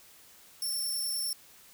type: tone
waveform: 15% pulse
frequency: 5410 Hz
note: E8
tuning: 44 cents sharp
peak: -25 dBFS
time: 0.62-1.33 s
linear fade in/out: 2 ms
effects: white hiss -56 dBFS RMS until 1.73 s